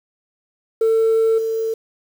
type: tone with level steps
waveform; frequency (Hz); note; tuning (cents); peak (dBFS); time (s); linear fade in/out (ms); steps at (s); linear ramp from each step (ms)
sine; 448.1; A4; +32; -11 / -18; 0.81-1.74; 5; 1.38; 5
effects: tanh soft clip ceiling -11 dBFS + 7-bit